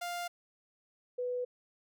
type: tone pair in turn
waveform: sawtooth / sine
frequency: 700 / 495 Hz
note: F5 / B4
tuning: +4 / +4 cents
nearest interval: tritone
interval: 600 cents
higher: first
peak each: -32 / -32 dBFS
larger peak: neither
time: 0.01-0.28 / 1.18-1.45 s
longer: neither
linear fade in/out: 10 ms
effects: none